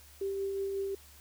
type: tone with tremolo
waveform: sine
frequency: 392 Hz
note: G4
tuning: in tune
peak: -30 dBFS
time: 0.21-0.95 s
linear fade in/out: 5 ms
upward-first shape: triangle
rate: 5.5 Hz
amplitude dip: 30%
effects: added 72 Hz sine -57 dBFS peak until 1.2 s + white hiss -57 dBFS RMS until 1.2 s